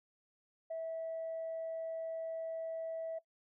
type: tone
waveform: sine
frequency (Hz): 652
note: E5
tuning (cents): -19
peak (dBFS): -36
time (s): 0.7-3.19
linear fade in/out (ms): 10
effects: noise-tail reverb RT60 0.1 s tail -20 dB re dry + tanh soft clip ceiling -34 dBFS